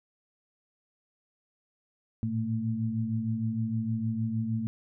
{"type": "tone cluster", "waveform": "sine", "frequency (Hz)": [110.2, 116.7, 223.6], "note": ["A2", "A#2", "A3"], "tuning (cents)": [3, 2, 28], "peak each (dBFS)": [-33, -33, -30], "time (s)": [2.23, 4.67], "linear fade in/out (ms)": 0, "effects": []}